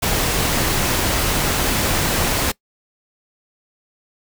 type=noise; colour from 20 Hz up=pink; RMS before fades=-19 dBFS; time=0.02-2.52 s; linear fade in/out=10 ms; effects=noise-tail reverb RT60 0.1 s tail -22 dB re dry